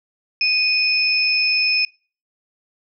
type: tone pair together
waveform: sine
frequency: 2489 / 5241 Hz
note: D#7 / E8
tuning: 0 / -11 cents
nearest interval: octave + minor second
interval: 1289 cents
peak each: -17 / -19 dBFS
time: 0.41-1.85 s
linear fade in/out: 2 ms
effects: noise-tail reverb RT60 0.4 s tail -25 dB re dry